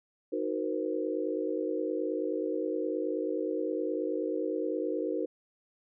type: chord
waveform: sine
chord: C half-diminished seventh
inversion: first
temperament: equal with one note detuned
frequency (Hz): 311.1 / 370 / 466.2 / 515.7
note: Eb4 / Gb4 / Bb4 / C5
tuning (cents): 0 / 0 / 0 / -25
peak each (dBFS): -34 / -35 / -34 / -36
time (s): 0.32-5.26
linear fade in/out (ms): 10
effects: none